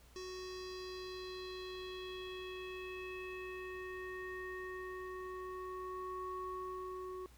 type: tone with low-pass filter sweep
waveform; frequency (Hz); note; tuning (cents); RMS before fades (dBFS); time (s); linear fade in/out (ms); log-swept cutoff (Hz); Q
square; 370; F#4; 0; -45; 0.16-7.26; 0; 5700 to 890; 4.1
effects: added 60 Hz sine -60 dBFS peak until 7.37 s + pink hiss -65 dBFS RMS until 7.37 s